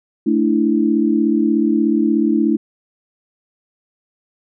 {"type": "chord", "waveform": "sine", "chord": "A suspended fourth", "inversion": "none", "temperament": "just", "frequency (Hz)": [220, 293.3, 330], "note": ["A3", "D4", "E4"], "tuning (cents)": [0, -2, 2], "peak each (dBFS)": -17, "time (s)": [0.26, 2.57], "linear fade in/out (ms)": 10, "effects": []}